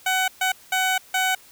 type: tone bursts at uneven times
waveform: 15% pulse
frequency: 750 Hz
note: F#5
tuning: 23 cents sharp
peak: -13 dBFS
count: 4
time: 0.06-0.28 / 0.41-0.52 / 0.72-0.98 / 1.14-1.35 s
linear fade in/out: 5 ms
effects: white hiss -50 dBFS RMS until 1.51 s